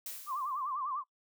blue noise with exponential decay, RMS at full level -39 dBFS, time 0.06-0.75 s, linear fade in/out 2 ms, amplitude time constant 150 ms
sine tone with vibrato, 1108.7 Hz, C#6, in tune, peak -33 dBFS, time 0.26-1.04 s, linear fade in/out 50 ms, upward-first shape sine, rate 10 Hz, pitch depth 140 cents each way
effects noise-tail reverb RT60 0.1 s tail -20 dB re dry

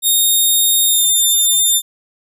5% pulse tone with pitch glide, 3701 to 3602 Hz, A#7 to A7, -13 to +40 cents, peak -4 dBFS, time 0.02-1.82 s, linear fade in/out 50 ms, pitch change -47 cents, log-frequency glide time 0.86-1.06 s, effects none

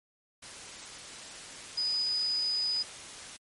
sine tone in noise, 4978 Hz, D#8, in tune, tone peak -27 dBFS, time 1.77-2.83 s, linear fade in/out 10 ms, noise white, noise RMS -44 dBFS, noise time 0.42-3.37 s, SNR +14 dB, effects low-pass 9000 Hz 12 dB/octave + MP3 48 kbps

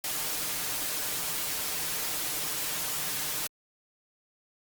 white noise with comb filter, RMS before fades -32 dBFS, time 0.04-3.47 s, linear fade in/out 2 ms, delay 6.6 ms, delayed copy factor +0.65, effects Opus 48 kbps

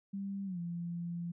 sine tone with pitch glide, 197.2 to 171.67 Hz, G3 to F3, +11 to -29 cents, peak -36 dBFS, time 0.13-1.32 s, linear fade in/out 10 ms, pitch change -240 cents, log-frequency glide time 0.45-0.59 s, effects none

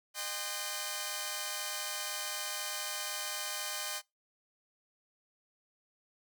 5% pulse tone cluster, 611 / 800 / 1042 / 1520 Hz, D#5 / G5 / C6 / F#6, -32 / +35 / -7 / +46 cents, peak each -30 dBFS, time 0.14-4.02 s, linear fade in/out 50 ms, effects noise-tail reverb RT60 0.2 s tail -22 dB re dry

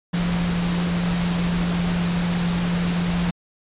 sine tone in noise, 173.8 Hz, F3, 8 cents flat, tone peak -20 dBFS, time 0.13-3.31 s, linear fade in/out 10 ms, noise pink, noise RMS -28 dBFS, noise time 0.13-3.31 s, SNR +5 dB, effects resampled to 8000 Hz

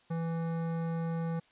sine tone with hard clipping, 165.5 Hz, E3, 7 cents sharp, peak -33 dBFS, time 0.1-1.4 s, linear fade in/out 10 ms, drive 15 dB, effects white hiss -65 dBFS RMS until 1.51 s + resampled to 8000 Hz

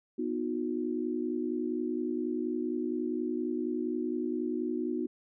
sine chord, B major, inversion none, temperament equal with one note detuned, 246.9 / 311.1 / 361.8 Hz, B3 / D#4 / F#4, 0 / 0 / -39 cents, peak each -34 dBFS, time 0.18-5.07 s, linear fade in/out 10 ms, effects none

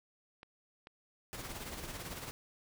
clicks, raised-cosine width 0.3 ms, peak -34 dBFS, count 2, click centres 0.431 / 0.871 s
pink noise with tremolo, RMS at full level -42 dBFS, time 1.33-2.31 s, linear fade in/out 0 ms, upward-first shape sine, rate 18 Hz, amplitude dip 50%
effects none

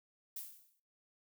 violet noise with exponential decay, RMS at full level -41 dBFS, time 0.36-0.8 s, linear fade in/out 5 ms, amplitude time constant 94 ms, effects noise-tail reverb RT60 0.5 s tail -25 dB re dry

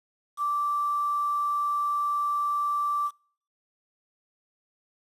sine tone with quantisation, 1169 Hz, D6, 8 cents flat, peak -24 dBFS, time 0.37-3.11 s, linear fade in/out 50 ms, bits 8, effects noise-tail reverb RT60 0.5 s tail -25 dB re dry + resampled to 32000 Hz

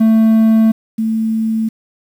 triangle / sine tone pair in turn, 222 / 222 Hz, A3 / A3, +16 / +16 cents, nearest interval unison, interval 0 cents, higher neither, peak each -5 / -13 dBFS, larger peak first, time 0-0.72 / 0.98-1.69 s, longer first, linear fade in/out 10 ms, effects 7-bit

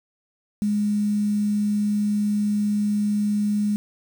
sine tone with quantisation, 207.7 Hz, G#3, in tune, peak -19 dBFS, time 0.62-3.76 s, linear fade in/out 0 ms, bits 7, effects none

